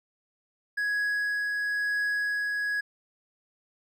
triangle tone with tremolo, 1668 Hz, G#6, 7 cents sharp, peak -23 dBFS, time 0.77-2.81 s, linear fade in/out 10 ms, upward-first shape triangle, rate 1 Hz, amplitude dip 25%, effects none

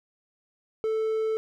triangle tone, 440 Hz, A4, in tune, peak -22 dBFS, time 0.84-1.37 s, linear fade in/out 0 ms, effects none

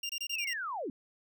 25% pulse tone bursts, 2794 Hz, F7, in tune, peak -30 dBFS, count 6, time 0.03-0.534 s, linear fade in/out 5 ms, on 64 ms, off 24 ms
sine linear sweep, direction down, 2794 to 222.6 Hz, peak -34 dBFS, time 0.33-0.9 s, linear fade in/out 2 ms
effects none

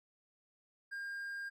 triangle tone, 1608 Hz, G6, 44 cents sharp, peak -38 dBFS, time 0.91-1.5 s, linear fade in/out 20 ms, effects none

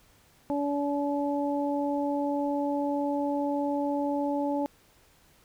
harmonic tone, 286.1 Hz, D4, 45 cents flat, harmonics 1 / 2 / 3, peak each -28 / -31 / -33 dBFS, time 0.5-4.66 s, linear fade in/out 0 ms, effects pink hiss -61 dBFS RMS until 5.44 s

